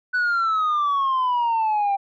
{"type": "exponential sweep", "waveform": "sine", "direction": "down", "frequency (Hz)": [1500, 784], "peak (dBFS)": -16, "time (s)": [0.13, 1.97], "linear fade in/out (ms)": 20, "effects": ["tanh soft clip ceiling -17 dBFS"]}